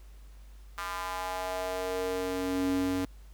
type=tone with high-pass filter sweep; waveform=square; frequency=92.5 Hz; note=F#2; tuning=in tune; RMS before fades=-32 dBFS; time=0.78-3.05 s; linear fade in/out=0 ms; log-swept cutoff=1200 to 210 Hz; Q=3.1; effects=added 50 Hz sine -47 dBFS peak until 3.33 s + pink hiss -63 dBFS RMS until 3.33 s